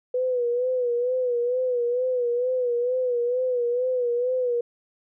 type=tone with vibrato; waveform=sine; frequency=493.9 Hz; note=B4; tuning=in tune; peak=-21 dBFS; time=0.14-4.61 s; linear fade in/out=5 ms; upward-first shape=sine; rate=2.2 Hz; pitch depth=65 cents each way; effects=none